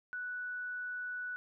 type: tone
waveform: sine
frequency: 1480 Hz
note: F#6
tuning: in tune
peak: -37 dBFS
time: 0.13-1.36 s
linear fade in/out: 0 ms
effects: none